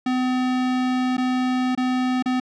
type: tone with dropouts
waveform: square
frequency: 254 Hz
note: B3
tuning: 49 cents sharp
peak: -20 dBFS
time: 0.06-2.4 s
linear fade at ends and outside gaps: 5 ms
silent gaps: 1.169-1.179 / 1.751-1.775 / 2.225-2.258 s
effects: low-pass 4000 Hz 12 dB/octave